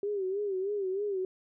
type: tone with vibrato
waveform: sine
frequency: 393.5 Hz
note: G4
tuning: 7 cents sharp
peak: -29 dBFS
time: 0.03-1.25 s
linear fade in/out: 2 ms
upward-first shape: sine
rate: 3.2 Hz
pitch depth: 100 cents each way
effects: none